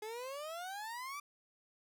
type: exponential sweep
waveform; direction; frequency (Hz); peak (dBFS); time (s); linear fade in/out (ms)
30% pulse; up; 420.2 to 1188; -39; 0.02-1.2; 5
effects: none